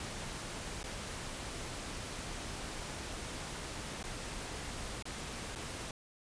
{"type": "noise with dropouts", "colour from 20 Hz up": "pink", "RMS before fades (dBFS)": -42, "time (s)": [0, 5.91], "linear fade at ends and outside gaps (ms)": 2, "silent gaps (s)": [[0.831, 0.84], [4.029, 4.039], [5.025, 5.054], [5.552, 5.558]], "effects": ["resampled to 22050 Hz"]}